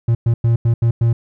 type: tone bursts at uneven times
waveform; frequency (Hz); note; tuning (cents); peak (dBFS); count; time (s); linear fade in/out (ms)
triangle; 116.4; A#2; -2; -9; 6; 0.08-0.15 / 0.26-0.34 / 0.44-0.56 / 0.65-0.74 / 0.82-0.91 / 1.01-1.13; 5
effects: none